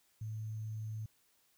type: tone with sample-and-hold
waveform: sine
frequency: 109.1 Hz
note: A2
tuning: 14 cents flat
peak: -38 dBFS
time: 0.21-1.06 s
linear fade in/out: 5 ms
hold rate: 6300 Hz
effects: white hiss -72 dBFS RMS until 1.57 s